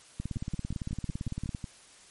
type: two click trains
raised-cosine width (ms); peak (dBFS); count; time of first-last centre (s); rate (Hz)
5; -21 / -23; 25 / 8; 0.2-1.548 / 0.36-1.642; 17.8 / 5.46
effects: white hiss -55 dBFS RMS until 2.1 s + MP3 48 kbps